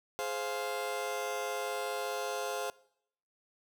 30% pulse chord, F minor, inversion first, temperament just, 419.1 / 523.8 / 698.5 Hz, Ab4 / C5 / F5, +16 / +2 / 0 cents, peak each -36 / -35 / -36 dBFS, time 0.19-2.7 s, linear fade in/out 0 ms, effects noise-tail reverb RT60 0.7 s tail -22 dB re dry

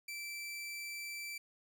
sawtooth tone, 2332 Hz, D7, 13 cents flat, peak -38 dBFS, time 0.08-1.38 s, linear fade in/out 5 ms, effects none

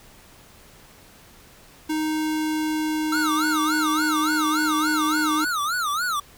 square tone with pitch glide, 310.8 to 307.8 Hz, D#4 to D#4, -2 to -19 cents, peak -23 dBFS, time 1.89-5.45 s, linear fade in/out 10 ms, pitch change -17 cents, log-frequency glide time 2.04-5.17 s
square tone with vibrato, 1306 Hz, E6, 17 cents flat, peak -23 dBFS, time 3.12-6.2 s, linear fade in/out 5 ms, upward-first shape sine, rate 3.5 Hz, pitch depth 220 cents each way
effects pink hiss -50 dBFS RMS until 6.37 s

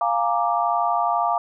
sine chord, Bb dominant seventh, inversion second, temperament equal, 698.5 / 830.6 / 932.3 / 1174.7 Hz, F5 / Ab5 / Bb5 / D6, 0 / 0 / 0 / 0 cents, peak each -22 / -26 / -25 / -24 dBFS, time 0.01-1.38 s, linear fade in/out 2 ms, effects none

